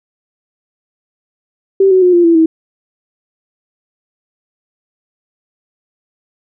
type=tone with pitch steps; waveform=sine; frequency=387.9 / 373.8 / 360.3 / 347.2 / 334.6 / 322.4 Hz; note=G4 / F#4 / F#4 / F4 / E4 / E4; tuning=-18 / +18 / -46 / -10 / +26 / -38 cents; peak=-5 dBFS; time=1.8-2.46 s; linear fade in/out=5 ms; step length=110 ms; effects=none